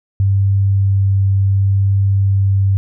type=tone with vibrato; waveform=sine; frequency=98 Hz; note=G2; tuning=in tune; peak=-10 dBFS; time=0.2-2.77 s; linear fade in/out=0 ms; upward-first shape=triangle; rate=0.7 Hz; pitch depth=8 cents each way; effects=none